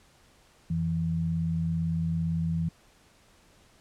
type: tone pair together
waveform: sine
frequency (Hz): 87.31 / 165.12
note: F2 / E3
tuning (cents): 0 / +3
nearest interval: major seventh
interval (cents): 1103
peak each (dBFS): -33 / -26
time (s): 0.7-2.69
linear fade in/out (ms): 5
effects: pink hiss -60 dBFS RMS until 3.8 s + low-pass 10000 Hz 12 dB/octave